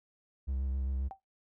triangle tone with vibrato, 66.5 Hz, C2, 29 cents sharp, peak -29 dBFS, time 0.47-1.09 s, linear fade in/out 20 ms, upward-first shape sine, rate 7.5 Hz, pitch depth 36 cents each way
sine tone with exponential decay, 776 Hz, G5, 18 cents flat, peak -36 dBFS, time 1.11-1.2 s, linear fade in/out 0 ms, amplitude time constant 18 ms
effects noise-tail reverb RT60 0.2 s tail -20 dB re dry

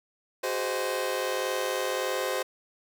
sawtooth chord, Ab dominant seventh, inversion third, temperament just, 373.8 / 415.3 / 519.1 / 623 Hz, Gb4 / Ab4 / C5 / Eb5, +18 / 0 / -14 / +2 cents, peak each -30 / -32 / -26 / -32 dBFS, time 0.43-2.43 s, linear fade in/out 10 ms, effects none

